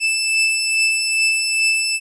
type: beating tone pair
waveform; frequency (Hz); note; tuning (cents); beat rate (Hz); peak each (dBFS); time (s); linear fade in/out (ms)
sawtooth; 2637 / 2639.4; E7 / E7; 0 / +2; 2.4; -20 / -13; 0-2; 50
effects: resampled to 24000 Hz